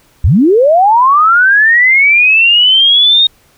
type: linear sweep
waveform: sine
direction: up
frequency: 55 to 3731 Hz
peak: -4 dBFS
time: 0.24-3.27 s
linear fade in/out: 5 ms
effects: pink hiss -49 dBFS RMS until 3.57 s